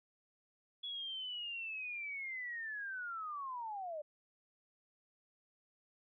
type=linear sweep; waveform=sine; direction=down; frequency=3394 to 582 Hz; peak=-40 dBFS; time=0.83-4.02 s; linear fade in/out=10 ms; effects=none